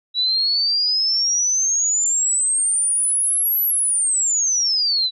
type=exponential two-way sweep; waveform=sine; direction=up then down; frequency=3900 to 11940 to 3900 Hz; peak=-16 dBFS; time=0.14-5.11 s; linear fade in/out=50 ms; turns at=3.63 s; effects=none